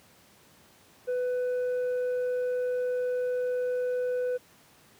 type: tone with tanh clipping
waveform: triangle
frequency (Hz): 498.2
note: B4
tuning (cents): +15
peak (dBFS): -27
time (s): 1.07-4.38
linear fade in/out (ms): 20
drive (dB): 8
effects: pink hiss -58 dBFS RMS until 4.99 s + high-pass 100 Hz 12 dB/octave